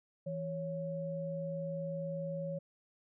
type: tone pair together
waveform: sine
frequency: 164.81 / 554.4 Hz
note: E3 / C#5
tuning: 0 / 0 cents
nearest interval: octave + major sixth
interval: 2100 cents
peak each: -39 / -38 dBFS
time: 0.26-2.59 s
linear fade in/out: 10 ms
effects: none